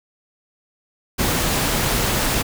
pink noise, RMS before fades -20 dBFS, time 1.18-2.43 s, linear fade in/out 20 ms, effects none

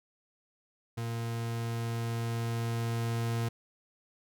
40% pulse tone with level ramp, 115.9 Hz, A#2, 10 cents flat, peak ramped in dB -32 to -28 dBFS, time 0.97-3.49 s, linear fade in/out 10 ms, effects none

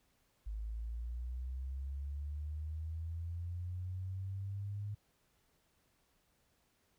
sine linear sweep, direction up, 51.91 to 103.83 Hz, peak -38 dBFS, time 0.46-4.95 s, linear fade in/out 10 ms, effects pink hiss -75 dBFS RMS until 6.98 s

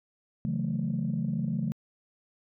sine chord, F# minor seventh, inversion second, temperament equal, 138.59 / 164.81 / 185 / 220 Hz, C#3 / E3 / F#3 / A3, 0 / 0 / 0 / 0 cents, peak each -32 / -32 / -33 / -31 dBFS, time 0.45-1.72 s, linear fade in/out 0 ms, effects tanh soft clip ceiling -20 dBFS

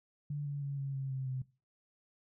sine tone with pitch steps, 145.7 / 142.95 / 140.25 / 137.6 / 135 / 132.45 / 129.95 Hz, D3 / D3 / C#3 / C#3 / C#3 / C3 / C3, -13 / -46 / +21 / -12 / -45 / +22 / -11 cents, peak -34 dBFS, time 0.3-1.42 s, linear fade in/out 5 ms, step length 160 ms, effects noise-tail reverb RT60 0.3 s tail -19 dB re dry

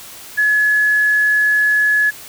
sine tone, 1700 Hz, G#6, 40 cents sharp, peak -11 dBFS, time 0.37-2.11 s, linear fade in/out 20 ms, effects white hiss -36 dBFS RMS until 2.28 s

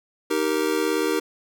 square chord, Eb major, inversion none, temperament just, 311.1 / 388.9 / 466.7 Hz, Eb4 / G4 / Bb4, 0 / -14 / +2 cents, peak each -26 dBFS, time 0.3-1.2 s, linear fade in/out 10 ms, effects none

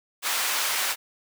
pink high-pass noise, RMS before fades -26 dBFS, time 0.22-0.96 s, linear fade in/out 50 ms, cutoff 1100 Hz, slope 12 dB/octave, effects none

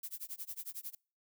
violet noise with tremolo, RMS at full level -41 dBFS, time 0.03-0.95 s, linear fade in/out 5 ms, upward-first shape sine, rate 11 Hz, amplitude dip 100%, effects noise-tail reverb RT60 0.4 s tail -26 dB re dry

